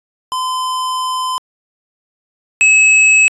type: tone pair in turn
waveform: square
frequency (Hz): 1024 / 2580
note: C6 / E7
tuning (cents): -38 / -38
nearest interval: octave + major third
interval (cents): 1600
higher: second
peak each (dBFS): -17 / -7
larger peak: second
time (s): 0.32-1.38 / 2.61-3.28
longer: first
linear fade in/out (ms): 0
effects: resampled to 24000 Hz